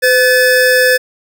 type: tone pair together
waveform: square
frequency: 507.3 / 1731 Hz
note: B4 / A6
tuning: +46 / -29 cents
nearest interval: octave + major sixth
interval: 2125 cents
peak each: -11 dBFS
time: 0.02-0.98 s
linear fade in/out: 20 ms
effects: none